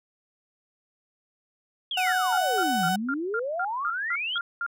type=exponential two-way sweep; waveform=sine; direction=down then up; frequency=3400 to 164.81 to 3400 Hz; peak=-27 dBFS; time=1.91-4.38 s; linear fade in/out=2 ms; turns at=2.86 s
type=tone with pitch glide; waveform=35% pulse; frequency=740 to 747.7 Hz; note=F#5 to F#5; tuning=0 to +18 cents; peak=-22 dBFS; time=1.97-2.96 s; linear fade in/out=5 ms; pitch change=+18 cents; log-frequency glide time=2.4-2.45 s
type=tone bursts; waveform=sine; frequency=1396.9 Hz; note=F6; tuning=in tune; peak=-26 dBFS; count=11; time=2.07-4.664 s; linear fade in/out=2 ms; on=54 ms; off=200 ms
effects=none